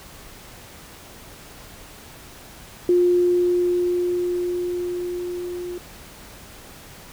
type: tone with level ramp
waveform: sine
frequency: 354.7 Hz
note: F4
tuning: 27 cents sharp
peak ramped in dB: -13 to -28 dBFS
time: 2.89-5.78 s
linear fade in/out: 2 ms
effects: pink hiss -43 dBFS RMS until 7.12 s